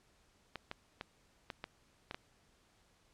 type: clicks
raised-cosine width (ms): 0.3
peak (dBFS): -25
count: 7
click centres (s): 0.557 / 0.714 / 1.011 / 1.502 / 1.641 / 2.111 / 2.145
effects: pink hiss -70 dBFS RMS until 3.13 s + low-pass 9000 Hz 12 dB/octave